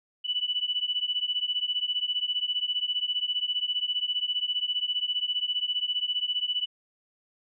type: beating tone pair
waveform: sine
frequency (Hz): 2960 / 2975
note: F#7 / F#7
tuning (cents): 0 / +9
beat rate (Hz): 15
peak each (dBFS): -29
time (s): 0.24-6.66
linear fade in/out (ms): 20
effects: none